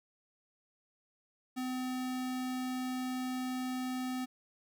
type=tone; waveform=square; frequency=255.1 Hz; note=C4; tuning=44 cents flat; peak=-35 dBFS; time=1.56-4.26 s; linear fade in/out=20 ms; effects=none